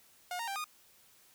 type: tone with pitch steps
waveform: sawtooth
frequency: 718 / 927 / 788 / 1228 Hz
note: F5 / A#5 / G5 / D#6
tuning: +48 / -10 / +9 / -23 cents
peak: -32 dBFS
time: 0.31-0.642 s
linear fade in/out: 2 ms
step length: 83 ms
effects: white hiss -63 dBFS RMS until 1.34 s